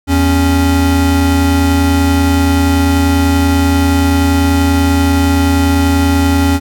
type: tone pair together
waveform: square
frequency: 82.28 / 277.2 Hz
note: E2 / C#4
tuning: -3 / 0 cents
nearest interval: octave + major sixth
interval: 2103 cents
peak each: -12 dBFS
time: 0.07-6.6 s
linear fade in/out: 50 ms
effects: none

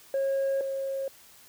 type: tone pair in turn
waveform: sine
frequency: 544 / 541.6 Hz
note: C#5 / C#5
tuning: -33 / -40 cents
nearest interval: unison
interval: 7 cents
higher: first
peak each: -22 / -28 dBFS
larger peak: first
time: 0.14-0.61 / 0.61-1.08 s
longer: neither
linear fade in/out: 2 ms
effects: tanh soft clip ceiling -23 dBFS + white hiss -54 dBFS RMS until 1.48 s

